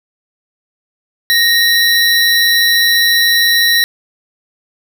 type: tone pair together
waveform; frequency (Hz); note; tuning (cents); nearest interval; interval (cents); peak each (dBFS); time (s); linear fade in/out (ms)
square; 1862 / 3957; A#6 / B7; -2 / +3; octave + minor second; 1305; -12; 1.3-3.84; 0
effects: none